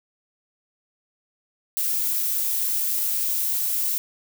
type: noise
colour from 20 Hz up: violet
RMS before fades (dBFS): -24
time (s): 1.77-3.98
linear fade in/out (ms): 0
effects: none